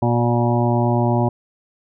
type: harmonic tone with a mistuned harmonic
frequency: 119.8 Hz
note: A#2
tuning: 48 cents sharp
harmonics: 1 / 2 / 3 / 5 / 6 / 7 / 8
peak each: -18 / -21 / -23 / -25 / -26 / -26 / -27 dBFS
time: 0.02-1.29 s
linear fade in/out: 5 ms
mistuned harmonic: 5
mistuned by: -25 cents
effects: none